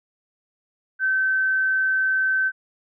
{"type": "tone", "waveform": "sine", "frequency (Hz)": 1539, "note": "G6", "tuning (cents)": -32, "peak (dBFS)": -18, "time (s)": [0.99, 2.52], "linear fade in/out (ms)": 50, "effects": []}